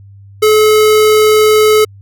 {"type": "tone", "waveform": "square", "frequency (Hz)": 429.4, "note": "A4", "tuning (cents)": -42, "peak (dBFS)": -6, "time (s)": [0.42, 1.85], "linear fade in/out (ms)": 10, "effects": ["added 99 Hz sine -34 dBFS peak until 2.01 s"]}